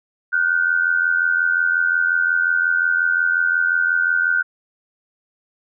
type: tone pair together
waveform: sine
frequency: 1439.4 / 1525 Hz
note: F#6 / G6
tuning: -48 / -48 cents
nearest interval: minor second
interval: 100 cents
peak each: -18 dBFS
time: 0.32-4.43 s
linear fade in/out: 20 ms
effects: none